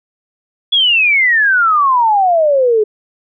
sine exponential sweep, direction down, 3427 to 415.3 Hz, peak -8 dBFS, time 0.72-2.84 s, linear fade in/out 10 ms, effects none

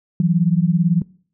sine beating tone pair, 164.81 / 182.81 Hz, E3 / F#3, 0 / -21 cents, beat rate 18 Hz, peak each -16 dBFS, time 0.2-1.02 s, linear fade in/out 2 ms, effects noise-tail reverb RT60 0.5 s tail -22 dB re dry

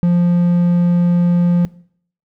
triangle tone, 174.61 Hz, F3, in tune, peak -8 dBFS, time 0.03-1.65 s, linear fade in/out 0 ms, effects noise-tail reverb RT60 0.6 s tail -22 dB re dry

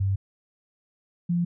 sine tone pair in turn, 97.3 / 173.37 Hz, G2 / F3, -12 / -12 cents, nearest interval minor seventh, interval 1000 cents, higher second, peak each -21 dBFS, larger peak neither, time 0-0.16 / 1.29-1.45 s, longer neither, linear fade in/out 10 ms, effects none

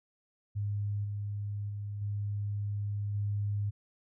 sine tone with level steps, 102.5 Hz, G#2, 22 cents flat, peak -30 / -33 / -35 / -31 / -29 dBFS, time 0.55-3.71 s, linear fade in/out 20 ms, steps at 1.04 / 1.69 / 2.01 / 3.14 s, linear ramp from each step 10 ms, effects none

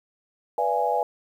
sine chord, B diminished seventh, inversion none, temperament equal with one note detuned, 493.9 / 587.3 / 681.3 / 830.6 Hz, B4 / D5 / F5 / Ab5, 0 / 0 / -43 / 0 cents, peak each -27 / -29 / -27 / -24 dBFS, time 0.58-1.03 s, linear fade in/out 2 ms, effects 9-bit

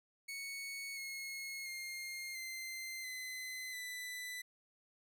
sawtooth tone with pitch steps, 2217 / 2170 / 2124 / 2079 / 2035 / 1992.3 Hz, C#7 / C#7 / C7 / C7 / C7 / B6, 0 / -37 / +25 / -12 / -49 / +15 cents, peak -39 dBFS, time 0.28-4.42 s, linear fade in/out 10 ms, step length 690 ms, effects none

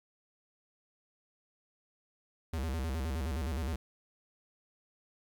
square tone with vibrato, 73.2 Hz, D2, 5 cents flat, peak -33 dBFS, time 2.53-3.76 s, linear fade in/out 5 ms, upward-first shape square, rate 9.6 Hz, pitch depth 190 cents each way, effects 11-bit

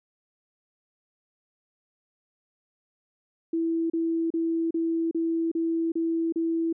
sine tone bursts, 329.6 Hz, E4, in tune, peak -23 dBFS, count 8, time 3.53-6.728 s, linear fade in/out 5 ms, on 370 ms, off 34 ms, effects none

